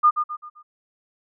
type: tone with echo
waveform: sine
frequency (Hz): 1215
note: D#6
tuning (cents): -42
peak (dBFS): -11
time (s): 0.03-0.11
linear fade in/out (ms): 20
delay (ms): 130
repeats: 4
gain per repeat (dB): -8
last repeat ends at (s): 0.63
effects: none